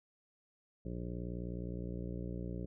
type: harmonic tone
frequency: 59.6 Hz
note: A#1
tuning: 39 cents sharp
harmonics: 1 / 2 / 3 / 4 / 5 / 6 / 7 / 8 / 9 / 10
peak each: -43 / -45 / -43 / -55 / -48 / -52 / -50 / -60 / -53 / -61 dBFS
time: 0.85-2.66 s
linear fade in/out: 5 ms
effects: none